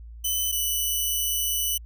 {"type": "tone pair in turn", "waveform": "5% pulse", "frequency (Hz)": [3015, 2975], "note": ["F#7", "F#7"], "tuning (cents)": [32, 9], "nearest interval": "unison", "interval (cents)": 23, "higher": "first", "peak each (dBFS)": -15, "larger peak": "neither", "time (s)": [[0.24, 0.52], [0.52, 1.78]], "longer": "second", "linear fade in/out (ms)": 10, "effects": ["added 57 Hz sine -39 dBFS peak until 1.85 s"]}